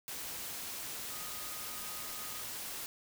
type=tone in noise; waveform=sine; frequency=1244.5 Hz; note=D#6; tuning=in tune; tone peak=-52 dBFS; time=1.1-2.42 s; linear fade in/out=0 ms; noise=white; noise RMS=-42 dBFS; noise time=0.08-2.86 s; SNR=-13 dB; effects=none